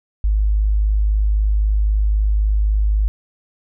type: tone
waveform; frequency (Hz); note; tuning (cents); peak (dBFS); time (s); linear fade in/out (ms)
sine; 51.91; G#1; 0; -13; 0.24-3.08; 0
effects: none